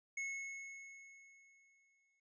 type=tone with exponential decay; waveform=square; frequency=2187 Hz; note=C#7; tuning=24 cents flat; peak=-39 dBFS; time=0.17-2.2 s; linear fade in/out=5 ms; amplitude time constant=440 ms; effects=noise-tail reverb RT60 0.1 s tail -19 dB re dry + resampled to 16000 Hz